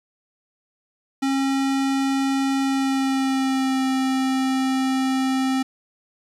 square tone with pitch glide, 271 to 263.3 Hz, C#4 to C4, -39 to +11 cents, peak -20 dBFS, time 1.22-5.63 s, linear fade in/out 10 ms, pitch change -50 cents, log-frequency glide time 2.62-3.85 s, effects low-pass 9000 Hz 12 dB/octave + 8-bit

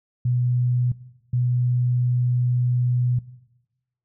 sine tone pair in turn, 123.47 / 123.47 Hz, B2 / B2, 0 / 0 cents, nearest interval unison, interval 0 cents, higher neither, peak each -18 dBFS, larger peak neither, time 0.25-0.92 / 1.33-3.19 s, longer second, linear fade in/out 5 ms, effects noise-tail reverb RT60 1.0 s tail -18 dB re dry

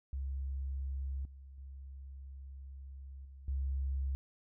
sine tone with level steps, 67.6 Hz, C#2, 43 cents flat, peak -35 / -49 / -45 / -49 / -32 dBFS, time 0.13-4.15 s, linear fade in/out 0 ms, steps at 1.25 / 1.58 / 3.25 / 3.48 s, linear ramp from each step 2 ms, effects none

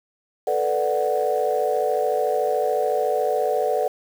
sine chord, B minor seventh, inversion third, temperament equal, 440 / 493.9 / 587.3 / 740 Hz, A4 / B4 / D5 / F#5, 0 / 0 / 0 / 0 cents, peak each -24 dBFS, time 0.47-3.88 s, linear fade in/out 5 ms, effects tanh soft clip ceiling -10 dBFS + 7-bit

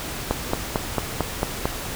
click train, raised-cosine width 1 ms, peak -6 dBFS, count 7, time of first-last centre 0.31-1.655 s, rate 4.46 Hz, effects pink hiss -31 dBFS RMS until 1.95 s

